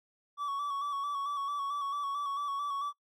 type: tone with vibrato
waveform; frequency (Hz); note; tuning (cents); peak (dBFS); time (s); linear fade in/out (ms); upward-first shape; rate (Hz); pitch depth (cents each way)
triangle; 1134; C#6; +39; -30; 0.37-2.93; 50; square; 4.5; 33
effects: noise-tail reverb RT60 0.1 s tail -24 dB re dry

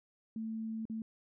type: tone with dropouts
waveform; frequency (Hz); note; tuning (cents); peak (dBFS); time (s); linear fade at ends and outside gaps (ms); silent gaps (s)
sine; 222.2; A3; +17; -36; 0.36-1.02; 2; 0.854-0.898
effects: none

